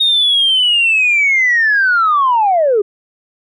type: linear sweep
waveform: sine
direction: down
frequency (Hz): 3729 to 388.5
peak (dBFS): -8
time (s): 0-2.82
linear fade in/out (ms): 10
effects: tanh soft clip ceiling -5 dBFS